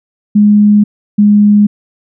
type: tone pair in turn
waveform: sine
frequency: 207.9 / 207 Hz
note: G#3 / G#3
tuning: +2 / -5 cents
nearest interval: unison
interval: 7 cents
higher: first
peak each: -3 dBFS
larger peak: neither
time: 0.35-0.84 / 1.18-1.67 s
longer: neither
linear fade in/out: 10 ms
effects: none